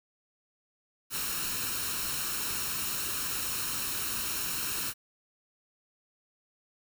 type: noise with comb filter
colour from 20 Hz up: white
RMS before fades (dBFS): -33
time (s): 1.1-4.94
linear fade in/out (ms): 50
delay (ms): 0.73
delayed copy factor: +0.6
effects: none